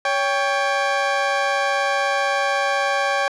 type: tone pair together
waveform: 20% pulse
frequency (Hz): 560.7 / 793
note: C#5 / G5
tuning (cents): +20 / +20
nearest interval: tritone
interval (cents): 600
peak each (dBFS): -16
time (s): 0.05-3.28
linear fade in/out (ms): 2
effects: low-pass 5000 Hz 12 dB/octave